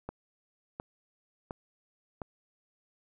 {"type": "click train", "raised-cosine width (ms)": 1, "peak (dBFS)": -23, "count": 4, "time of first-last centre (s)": [0.09, 2.218], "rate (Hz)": 1.41, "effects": []}